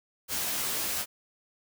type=noise with comb filter; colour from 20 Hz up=white; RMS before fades=-31 dBFS; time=0.28-1.06 s; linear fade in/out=50 ms; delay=15 ms; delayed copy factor=+0.9; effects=none